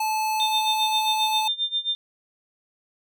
square tone, 868 Hz, A5, 24 cents flat, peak -23 dBFS, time 0-1.48 s, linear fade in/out 5 ms
sine tone with tremolo, 3600 Hz, A7, 39 cents sharp, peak -20 dBFS, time 0.4-1.95 s, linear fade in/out 0 ms, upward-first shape sine, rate 7.5 Hz, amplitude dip 90%
effects none

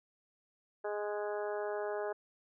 harmonic tone with a mistuned harmonic, 207.7 Hz, G#3, in tune, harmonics 2 / 3 / 4 / 5 / 6 / 7 / 8, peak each -37 / -39 / -43 / -49 / -50 / -49 / -50 dBFS, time 0.84-2.13 s, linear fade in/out 10 ms, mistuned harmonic 7, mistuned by +16 cents, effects none

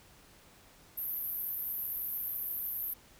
pink band-pass noise, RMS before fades -37 dBFS, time 0.97-2.94 s, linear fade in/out 10 ms, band 12000 to 14000 Hz, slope 96 dB/octave, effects pink hiss -59 dBFS RMS until 3.19 s

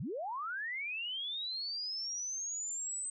sine linear sweep, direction up, 98 to 8230 Hz, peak -36 dBFS, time 0-3.1 s, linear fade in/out 5 ms, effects none

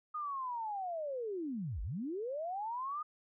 sine linear two-way sweep, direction down then up, 1245 to 41.77 to 1245 Hz, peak -36 dBFS, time 0.14-3.03 s, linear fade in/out 10 ms, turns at 1.82 s, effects none

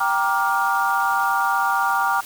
sine chord, G minor seventh, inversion none, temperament just, 784 / 940.8 / 1176 / 1411.2 Hz, G5 / Bb5 / D6 / F6, 0 / +16 / +2 / +18 cents, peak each -23 dBFS, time 0-2.21 s, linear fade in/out 10 ms, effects white hiss -38 dBFS RMS until 2.25 s

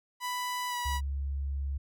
sawtooth tone with pitch glide, 991 to 974.5 Hz, B5 to B5, +6 to -23 cents, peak -28 dBFS, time 0.2-1.01 s, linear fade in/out 50 ms, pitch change -29 cents, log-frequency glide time 0.68-0.76 s
sine tone, 69.3 Hz, C#2, in tune, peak -30 dBFS, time 0.85-1.78 s, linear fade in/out 10 ms
effects none

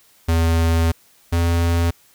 square tone pair in turn, 82.6 / 84.78 Hz, E2 / E2, +4 / +49 cents, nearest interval unison, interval 45 cents, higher second, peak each -15 / -16 dBFS, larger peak first, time 0.28-0.92 / 1.32-1.91 s, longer first, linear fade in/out 10 ms, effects white hiss -54 dBFS RMS until 2.14 s

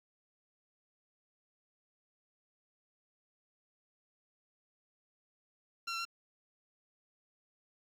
15% pulse tone with pitch steps, 1367 / 1352 / 1368 Hz, F6 / E6 / F6, -37 / +43 / -36 cents, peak -29 dBFS, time 5.87-6.053 s, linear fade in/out 10 ms, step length 61 ms, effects low-pass 8000 Hz 12 dB/octave + 10-bit

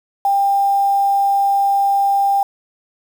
sine tone with quantisation, 795 Hz, G5, 24 cents sharp, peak -12 dBFS, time 0.25-2.43 s, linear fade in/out 2 ms, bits 6, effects none

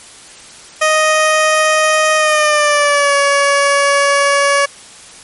15% pulse tone with pitch glide, 622.3 to 564.1 Hz, D#5 to C#5, 0 to +30 cents, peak -3 dBFS, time 0.81-4.66 s, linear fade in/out 10 ms, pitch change -170 cents, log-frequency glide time 2.16-3.15 s, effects white hiss -37 dBFS RMS until 5.23 s + MP3 48 kbps

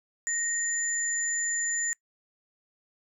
sine tone pair together, 1864.7 / 7061 Hz, A#6 / A8, 0 / +5 cents, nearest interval octave + major seventh, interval 2305 cents, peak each -32 / -28 dBFS, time 0.27-1.93 s, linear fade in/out 0 ms, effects noise-tail reverb RT60 0.1 s tail -23 dB re dry

